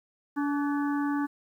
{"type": "harmonic tone with a mistuned harmonic", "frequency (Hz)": 287.1, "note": "D4", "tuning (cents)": -39, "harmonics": [1, 3, 4, 5, 6], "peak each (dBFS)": [-26, -36, -38, -40, -42], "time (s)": [0.36, 1.27], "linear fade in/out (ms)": 20, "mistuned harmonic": 5, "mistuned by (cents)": 69, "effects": ["10-bit"]}